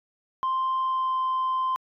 sine tone with pitch glide, 1046.5 to 1039.3 Hz, C6 to C6, 0 to -12 cents, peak -21 dBFS, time 0.43-1.76 s, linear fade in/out 0 ms, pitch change -12 cents, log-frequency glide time 0.79-1.2 s, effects tanh soft clip ceiling -21 dBFS

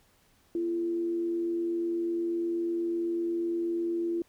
sine tone with frequency modulation, 340 Hz, F4, 46 cents flat, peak -27 dBFS, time 0.55-4.22 s, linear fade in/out 2 ms, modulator 91.8 Hz, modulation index 0.21, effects pink hiss -65 dBFS RMS until 4.28 s

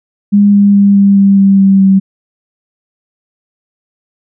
sine tone with pitch steps, 203.4 / 201.9 / 200.4 / 198.87 / 197.38 / 195.9 / 194.44 / 192.98 Hz, G#3 / G#3 / G3 / G3 / G3 / G3 / G3 / G3, -36 / -49 / +38 / +25 / +12 / -1 / -14 / -27 cents, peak -3 dBFS, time 0.32-2 s, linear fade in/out 20 ms, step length 210 ms, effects none

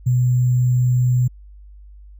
sine tone with sample-and-hold, 124.9 Hz, B2, 20 cents sharp, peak -13 dBFS, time 0.06-1.28 s, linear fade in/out 10 ms, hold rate 7350 Hz, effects added 50 Hz sine -39 dBFS peak until 2.19 s

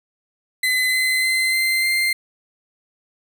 35% pulse tone with pitch steps, 2027 / 2043 / 2060 / 2077 / 2094 Hz, B6 / C7 / C7 / C7 / C7, +45 / -42 / -28 / -13 / +1 cents, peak -15 dBFS, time 0.63-2.13 s, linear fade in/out 5 ms, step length 300 ms, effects none

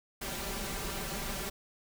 pink noise with comb filter, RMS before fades -37 dBFS, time 0.21-1.5 s, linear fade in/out 10 ms, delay 5.1 ms, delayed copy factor +0.9, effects none

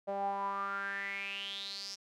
sawtooth tone with band-pass filter sweep, 198 Hz, G3, 18 cents sharp, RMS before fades -38 dBFS, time 0.07-1.96 s, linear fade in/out 20 ms, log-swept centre 640 to 5500 Hz, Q 8.4, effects none

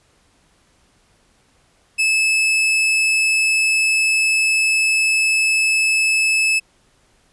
40% pulse tone, 2608 Hz, E7, 19 cents flat, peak -13 dBFS, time 1.98-6.6 s, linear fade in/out 20 ms, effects pink hiss -58 dBFS RMS until 7.32 s + resampled to 24000 Hz

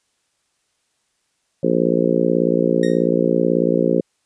harmonic tone, 58.27 Hz, A#1, in tune, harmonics 3 / 4 / 5 / 6 / 7 / 8 / 9, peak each -22 / -22 / -22 / -22 / -22 / -22 / -22 dBFS, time 1.63-4.01 s, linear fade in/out 5 ms
sawtooth tone with exponential decay, 1864.7 Hz, A#6, in tune, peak -23 dBFS, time 2.83-3.08 s, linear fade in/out 2 ms, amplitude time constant 54 ms
effects white hiss -68 dBFS RMS until 4.25 s + resampled to 22050 Hz

